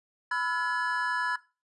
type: tone cluster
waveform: triangle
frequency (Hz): 995 / 1326 / 1436 / 1702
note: B5 / E6 / F6 / G#6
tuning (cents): +13 / +10 / +48 / +42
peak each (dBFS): -30 / -35 / -33 / -27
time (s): 0.31-1.36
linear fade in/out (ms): 5
effects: noise-tail reverb RT60 0.3 s tail -19 dB re dry + resampled to 24000 Hz